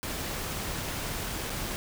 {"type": "noise with dropouts", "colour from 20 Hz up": "pink", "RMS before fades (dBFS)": -34, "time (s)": [0.03, 1.76], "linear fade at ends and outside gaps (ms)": 0, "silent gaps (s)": [1.496, 1.502], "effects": []}